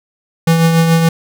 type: tone with tremolo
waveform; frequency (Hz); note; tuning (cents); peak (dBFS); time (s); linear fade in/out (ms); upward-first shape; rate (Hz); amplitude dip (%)
square; 164.81; E3; 0; -7; 0.47-1.09; 5; triangle; 7; 45
effects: none